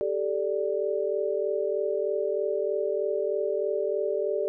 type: chord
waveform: sine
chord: G suspended second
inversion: none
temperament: equal with one note detuned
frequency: 392 / 435.2 / 587.3 Hz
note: G4 / A4 / D5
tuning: 0 / -19 / 0 cents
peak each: -29 dBFS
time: 0.01-4.48 s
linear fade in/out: 0 ms
effects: none